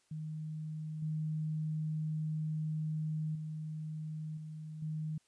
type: tone with level steps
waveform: sine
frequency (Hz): 155.5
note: D#3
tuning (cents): -1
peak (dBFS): -38 / -33 / -38 / -42 / -35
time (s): 0.11-5.18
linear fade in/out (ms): 5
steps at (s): 1.02 / 3.35 / 4.37 / 4.82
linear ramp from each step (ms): 5
effects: white hiss -73 dBFS RMS until 5.27 s + resampled to 22050 Hz